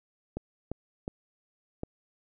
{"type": "clicks", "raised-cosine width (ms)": 2, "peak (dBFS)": -20, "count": 4, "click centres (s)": [0.37, 0.716, 1.079, 1.834], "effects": []}